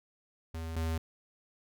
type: tone pair in turn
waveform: square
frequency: 81.5 / 81.19 Hz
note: E2 / E2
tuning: -19 / -26 cents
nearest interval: unison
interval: 7 cents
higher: first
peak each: -37 / -31 dBFS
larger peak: second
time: 0.54-0.76 / 0.76-0.98 s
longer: neither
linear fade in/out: 5 ms
effects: none